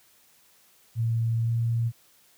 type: tone with pitch glide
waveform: sine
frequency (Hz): 114.7 to 116.17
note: A#2 to A#2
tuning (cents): -28 to -6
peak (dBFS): -22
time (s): 0.95-1.92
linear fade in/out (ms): 50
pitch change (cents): +22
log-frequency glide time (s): 1.42-1.51
effects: white hiss -60 dBFS RMS until 2.37 s + high-pass 60 Hz 12 dB/octave